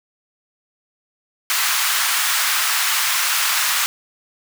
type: high-pass noise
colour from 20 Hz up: pink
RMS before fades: -19 dBFS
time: 1.5-3.86 s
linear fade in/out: 0 ms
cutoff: 1100 Hz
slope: 24 dB/octave
effects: none